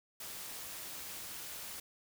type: noise with amplitude modulation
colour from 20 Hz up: white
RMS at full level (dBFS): -43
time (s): 0.2-1.8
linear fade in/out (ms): 5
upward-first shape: sine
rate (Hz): 245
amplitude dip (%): 45
effects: none